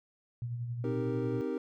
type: tone with tremolo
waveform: sine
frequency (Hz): 119.5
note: A#2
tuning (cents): +43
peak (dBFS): -32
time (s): 0.42-1.41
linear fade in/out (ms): 0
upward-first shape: sine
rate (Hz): 11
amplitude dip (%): 40
type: chord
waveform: triangle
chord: C minor seventh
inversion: none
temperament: equal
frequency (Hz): 261.6 / 311.1 / 392 / 466.2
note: C4 / Eb4 / G4 / Bb4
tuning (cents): 0 / 0 / 0 / 0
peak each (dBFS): -35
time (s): 0.84-1.58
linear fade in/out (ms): 2
effects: none